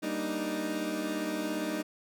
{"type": "chord", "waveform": "30% pulse", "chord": "Eb major seventh", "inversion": "first", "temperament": "equal", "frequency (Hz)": [196, 233.1, 293.7, 311.1], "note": ["G3", "Bb3", "D4", "Eb4"], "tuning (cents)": [0, 0, 0, 0], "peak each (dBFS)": [-36, -37, -36, -31], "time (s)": [0.02, 1.83], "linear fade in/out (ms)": 20, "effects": []}